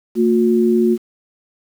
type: tone pair together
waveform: sine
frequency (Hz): 227 / 359.7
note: A#3 / F#4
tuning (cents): -46 / -49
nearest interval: minor sixth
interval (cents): 797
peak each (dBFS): -14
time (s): 0.15-0.98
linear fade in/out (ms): 50
effects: 7-bit